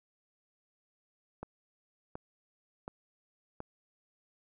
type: click train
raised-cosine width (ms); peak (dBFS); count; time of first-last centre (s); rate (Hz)
1; -26; 4; 1.43-3.604; 1.38
effects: none